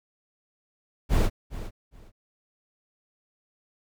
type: noise with echo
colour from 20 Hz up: brown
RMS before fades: -20 dBFS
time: 1.09-1.3 s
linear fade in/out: 50 ms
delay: 410 ms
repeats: 2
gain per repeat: -14 dB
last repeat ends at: 2.12 s
effects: none